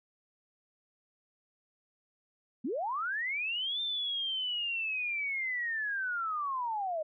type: linear two-way sweep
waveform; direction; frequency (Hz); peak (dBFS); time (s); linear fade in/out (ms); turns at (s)
sine; up then down; 204.3 to 3600 to 603; -31; 2.64-7.03; 10; 3.81
effects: none